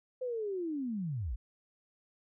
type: linear sweep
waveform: sine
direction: down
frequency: 518 to 43.61 Hz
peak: -33 dBFS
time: 0.21-1.36 s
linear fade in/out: 10 ms
effects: none